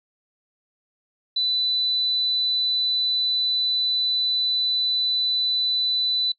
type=tone; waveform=sine; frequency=3990 Hz; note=B7; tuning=17 cents sharp; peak=-20 dBFS; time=1.36-6.32 s; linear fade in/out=5 ms; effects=noise-tail reverb RT60 0.1 s tail -22 dB re dry